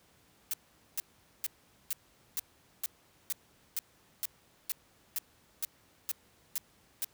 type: noise bursts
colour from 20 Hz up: blue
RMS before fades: -33 dBFS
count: 15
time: 0.51-7.045 s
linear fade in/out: 0 ms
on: 25 ms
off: 440 ms
effects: pink hiss -65 dBFS RMS until 7.13 s + high-pass 60 Hz 12 dB/octave